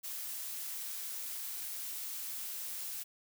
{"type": "noise", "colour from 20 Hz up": "blue", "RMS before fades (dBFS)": -41, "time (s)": [0.03, 3.04], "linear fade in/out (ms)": 20, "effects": []}